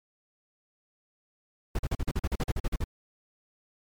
brown noise bursts, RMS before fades -27 dBFS, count 14, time 1.75-2.842 s, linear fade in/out 5 ms, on 39 ms, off 42 ms, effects MP3 96 kbps

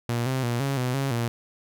sawtooth tone with pitch steps, 118.9 / 131 / 119.5 / 137.9 / 125.8 / 136.9 / 117.9 Hz, A#2 / C3 / A#2 / C#3 / B2 / C#3 / A#2, +35 / +2 / +43 / -9 / +32 / -21 / +20 cents, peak -20 dBFS, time 0.09-1.28 s, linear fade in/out 0 ms, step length 170 ms, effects none

